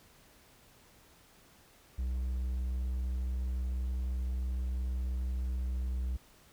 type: tone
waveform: triangle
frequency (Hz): 63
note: B1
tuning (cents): +35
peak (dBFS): -29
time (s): 1.98-6.17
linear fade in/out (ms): 10
effects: pink hiss -61 dBFS RMS until 6.52 s